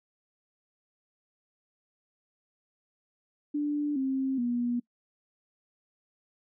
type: tone with pitch steps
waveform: sine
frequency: 293.7 / 266.2 / 241.3 Hz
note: D4 / C4 / B3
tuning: 0 / +30 / -40 cents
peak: -26 dBFS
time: 3.54-4.8 s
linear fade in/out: 10 ms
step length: 420 ms
effects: noise-tail reverb RT60 0.1 s tail -23 dB re dry